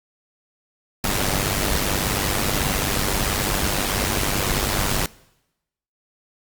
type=noise with amplitude modulation; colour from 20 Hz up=pink; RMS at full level=-19 dBFS; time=1.04-5.06 s; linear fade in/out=2 ms; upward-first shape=sine; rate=98.4 Hz; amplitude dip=70%; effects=noise-tail reverb RT60 0.9 s tail -22 dB re dry + Opus 48 kbps